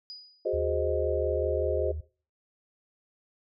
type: tone with exponential decay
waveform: sine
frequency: 4933 Hz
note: D#8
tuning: 16 cents flat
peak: -37 dBFS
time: 0.1-0.56 s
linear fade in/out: 0 ms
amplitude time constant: 100 ms
type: chord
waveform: sine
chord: Ab dominant seventh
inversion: third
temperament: equal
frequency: 370 / 415.3 / 523.3 / 622.3 Hz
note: Gb4 / Ab4 / C5 / Eb5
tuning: 0 / 0 / 0 / 0 cents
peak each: -31 dBFS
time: 0.45-1.92 s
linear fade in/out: 10 ms
type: tone with vibrato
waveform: sine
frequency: 78 Hz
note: D#2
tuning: 5 cents sharp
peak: -32 dBFS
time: 0.53-2.01 s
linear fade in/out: 10 ms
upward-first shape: square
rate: 1.2 Hz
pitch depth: 10 cents each way
effects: noise-tail reverb RT60 0.4 s tail -21 dB re dry